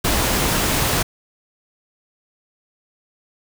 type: noise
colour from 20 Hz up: pink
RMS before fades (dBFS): -19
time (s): 0.04-1.03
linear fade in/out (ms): 10
effects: none